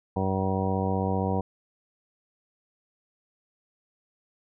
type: harmonic tone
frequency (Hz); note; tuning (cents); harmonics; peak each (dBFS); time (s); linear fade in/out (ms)
95.4; G2; -47; 1 / 2 / 3 / 4 / 5 / 6 / 7 / 8 / 10; -29 / -29 / -35 / -36 / -32 / -37 / -38 / -33 / -35; 0.16-1.41; 5
effects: none